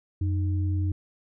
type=tone pair together; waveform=sine; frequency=91.1 / 306.4 Hz; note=F#2 / D#4; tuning=-26 / -27 cents; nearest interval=octave + major sixth; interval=2099 cents; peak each=-23 / -35 dBFS; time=0.21-0.92 s; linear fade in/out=5 ms; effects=none